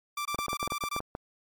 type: tone bursts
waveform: sawtooth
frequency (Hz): 1174.7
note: D6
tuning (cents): 0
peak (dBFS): -27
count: 8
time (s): 0.17-0.995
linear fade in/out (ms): 5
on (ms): 83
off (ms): 23
type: clicks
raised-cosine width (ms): 1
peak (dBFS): -19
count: 11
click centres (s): 0.346 / 0.389 / 0.483 / 0.531 / 0.629 / 0.676 / 0.721 / 0.838 / 0.964 / 1.004 / 1.151
effects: MP3 96 kbps